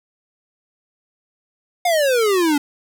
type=exponential sweep; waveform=square; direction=down; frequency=727 to 281.5 Hz; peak=-15 dBFS; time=1.85-2.58 s; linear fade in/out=5 ms; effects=none

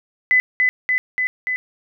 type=tone with echo; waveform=sine; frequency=2009 Hz; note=B6; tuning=29 cents sharp; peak=-11 dBFS; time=0.31-0.4 s; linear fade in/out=0 ms; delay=290 ms; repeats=4; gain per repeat=-2 dB; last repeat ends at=1.56 s; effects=none

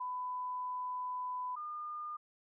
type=tone pair in turn; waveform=sine; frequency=1000 / 1212.5 Hz; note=B5 / D#6; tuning=+21 / -45 cents; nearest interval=minor third; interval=334 cents; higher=second; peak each=-36 / -39 dBFS; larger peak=first; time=0-1.56 / 1.56-2.17 s; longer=first; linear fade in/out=10 ms; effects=none

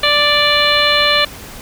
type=harmonic tone; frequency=587.3 Hz; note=D5; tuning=in tune; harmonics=1 / 2 / 3 / 4 / 5 / 6 / 7; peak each=-18 / -18 / -18 / -18 / -18 / -18 / -18 dBFS; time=0.03-1.25 s; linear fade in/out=5 ms; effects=pink hiss -33 dBFS RMS until 1.61 s

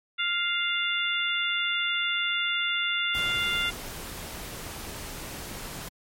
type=harmonic tone; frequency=698.5 Hz; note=F5; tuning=in tune; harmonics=2 / 3 / 4 / 5; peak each=-30 / -30 / -30 / -30 dBFS; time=0.18-3.71 s; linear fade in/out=20 ms
type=noise; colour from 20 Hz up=pink; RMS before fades=-38 dBFS; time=3.14-5.89 s; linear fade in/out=10 ms
effects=MP3 64 kbps

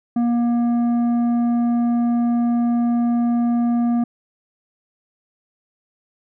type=tone with tanh clipping; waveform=sine; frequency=237.5 Hz; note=A#3; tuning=33 cents sharp; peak=-17 dBFS; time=0.16-4.04 s; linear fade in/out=5 ms; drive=8 dB; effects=none

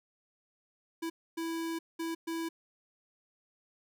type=tone bursts at uneven times; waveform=square; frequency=329.6 Hz; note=E4; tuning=in tune; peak=-34 dBFS; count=4; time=1.02-1.1 / 1.37-1.79 / 1.99-2.15 / 2.27-2.49 s; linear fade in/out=10 ms; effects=none

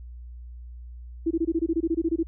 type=tone bursts; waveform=sine; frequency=329.6 Hz; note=E4; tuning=in tune; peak=-20 dBFS; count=14; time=1.26-2.232 s; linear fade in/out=10 ms; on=49 ms; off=22 ms; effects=added 60 Hz sine -38 dBFS peak until 2.27 s

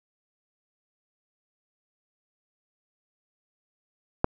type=click; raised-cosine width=1 ms; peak=-6 dBFS; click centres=4.244 s; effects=none

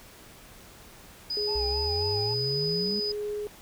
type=tone; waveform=sine; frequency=4980 Hz; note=D#8; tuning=1 cent sharp; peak=-28 dBFS; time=1.3-3.12 s; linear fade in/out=5 ms
type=tone with tremolo; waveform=sine; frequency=417.1 Hz; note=G#4; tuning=7 cents sharp; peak=-29 dBFS; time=1.37-3.47 s; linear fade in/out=0 ms; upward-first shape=sine; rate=1.7 Hz; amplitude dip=25%
type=tone with vibrato; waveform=triangle; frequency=841 Hz; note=G#5; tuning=22 cents sharp; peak=-35 dBFS; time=1.47-2.35 s; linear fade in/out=20 ms; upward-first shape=sine; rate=3.7 Hz; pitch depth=78 cents each way
type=exponential sweep; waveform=sine; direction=up; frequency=58.7 to 212.1 Hz; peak=-31 dBFS; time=1.55-3 s; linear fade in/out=5 ms
effects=pink hiss -50 dBFS RMS until 3.61 s

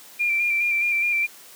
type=tone with vibrato; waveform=sine; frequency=2378 Hz; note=D7; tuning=21 cents sharp; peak=-19 dBFS; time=0.19-1.27 s; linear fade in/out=20 ms; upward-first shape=square; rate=4.8 Hz; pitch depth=25 cents each way; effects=white hiss -46 dBFS RMS until 1.55 s + high-pass 200 Hz 12 dB/octave

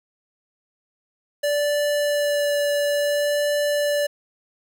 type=tone with vibrato; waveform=square; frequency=582 Hz; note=D5; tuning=16 cents flat; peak=-20 dBFS; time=1.43-4.07 s; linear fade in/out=10 ms; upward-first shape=sine; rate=0.58 Hz; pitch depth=9 cents each way; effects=8-bit

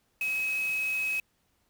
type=tone in noise; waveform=sine; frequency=2554 Hz; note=D#7; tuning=45 cents sharp; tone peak=-27 dBFS; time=0.21-1.2 s; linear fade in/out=2 ms; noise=white; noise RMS=-44 dBFS; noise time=0.21-1.2 s; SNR=+14 dB; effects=pink hiss -72 dBFS RMS until 1.69 s

